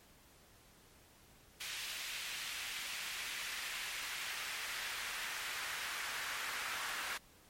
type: noise with high-pass filter sweep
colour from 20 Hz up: brown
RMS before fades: -42 dBFS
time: 1.6-7.18 s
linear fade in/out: 10 ms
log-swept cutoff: 2700 to 1500 Hz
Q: 1.3
effects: pink hiss -63 dBFS RMS until 7.49 s + MP3 64 kbps